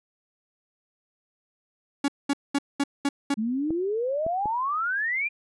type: tone bursts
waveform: 45% pulse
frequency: 281 Hz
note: C#4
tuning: 24 cents sharp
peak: -21 dBFS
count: 6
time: 2.04-3.342 s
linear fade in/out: 5 ms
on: 42 ms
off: 210 ms
type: exponential sweep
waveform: sine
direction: up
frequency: 207.4 to 2450 Hz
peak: -24 dBFS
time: 3.37-5.29 s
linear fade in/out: 20 ms
type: clicks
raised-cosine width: 2 ms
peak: -21 dBFS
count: 3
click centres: 3.706 / 4.265 / 4.457 s
effects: resampled to 24000 Hz